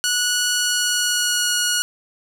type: tone with pitch glide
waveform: 10% pulse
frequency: 1467 to 1449.3 Hz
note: F#6 to F#6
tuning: -15 to -36 cents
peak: -9 dBFS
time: 0.04-1.82 s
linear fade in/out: 0 ms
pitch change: -21 cents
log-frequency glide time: 0.5-1.54 s
effects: none